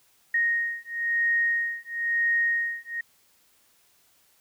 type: beating tone pair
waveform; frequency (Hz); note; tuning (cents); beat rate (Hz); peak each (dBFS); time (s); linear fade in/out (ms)
sine; 1864.7 / 1865.7; A#6 / A#6; 0 / +1; 1; -26; 0.34-3.01; 5
effects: white hiss -63 dBFS RMS until 4.4 s